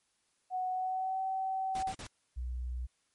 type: tone with pitch glide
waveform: sine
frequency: 740 to 763.4 Hz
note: F#5 to G5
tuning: 0 to -46 cents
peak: -31 dBFS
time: 0.5-1.94 s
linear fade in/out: 50 ms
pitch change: +54 cents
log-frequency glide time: 0.71-1.21 s
type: noise bursts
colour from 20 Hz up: pink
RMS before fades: -44 dBFS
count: 3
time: 1.75-2.067 s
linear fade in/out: 2 ms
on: 77 ms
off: 43 ms
type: tone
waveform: sine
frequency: 61.74 Hz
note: B1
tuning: in tune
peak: -34 dBFS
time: 2.36-2.87 s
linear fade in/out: 20 ms
effects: white hiss -75 dBFS RMS until 3.14 s + MP3 48 kbps